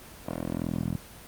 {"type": "tone with band-pass filter sweep", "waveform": "10% pulse", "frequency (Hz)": 42.04, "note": "E1", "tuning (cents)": 35, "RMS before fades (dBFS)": -31, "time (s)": [0.26, 0.97], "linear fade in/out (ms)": 10, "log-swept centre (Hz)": [540, 160], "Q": 1.1, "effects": ["pink hiss -47 dBFS RMS until 1.27 s", "Opus 24 kbps"]}